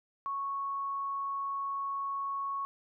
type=tone; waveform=sine; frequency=1106 Hz; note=C#6; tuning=4 cents flat; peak=-32 dBFS; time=0.26-2.65 s; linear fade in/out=0 ms; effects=none